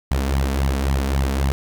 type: tone with flanger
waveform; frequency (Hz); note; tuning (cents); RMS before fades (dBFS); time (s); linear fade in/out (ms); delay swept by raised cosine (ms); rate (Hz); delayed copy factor
sawtooth; 67.9; C#2; -35; -20; 0.11-1.52; 0; 0.96 to 4.56; 3.7; +0.7
effects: none